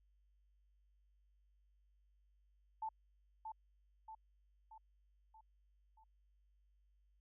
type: tone with echo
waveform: sine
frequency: 880 Hz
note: A5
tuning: in tune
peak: -39 dBFS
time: 2.82-2.89 s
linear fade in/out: 5 ms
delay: 630 ms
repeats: 5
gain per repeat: -5 dB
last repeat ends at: 6.04 s
effects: added 50 Hz sine -70 dBFS peak until 7.2 s